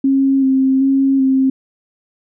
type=tone with vibrato; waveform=sine; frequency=268 Hz; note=C4; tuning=42 cents sharp; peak=-10 dBFS; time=0.04-1.5 s; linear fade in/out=5 ms; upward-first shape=square; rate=1.3 Hz; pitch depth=18 cents each way; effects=none